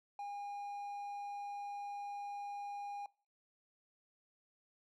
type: tone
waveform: triangle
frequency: 812 Hz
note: G#5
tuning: 39 cents flat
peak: -39 dBFS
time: 0.19-3.06 s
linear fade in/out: 2 ms
effects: noise-tail reverb RT60 0.4 s tail -23 dB re dry